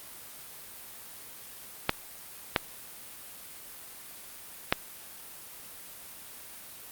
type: clicks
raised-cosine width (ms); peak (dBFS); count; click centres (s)
0.3; -5; 3; 1.894 / 2.562 / 4.725
effects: white hiss -46 dBFS RMS until 6.91 s + Opus 32 kbps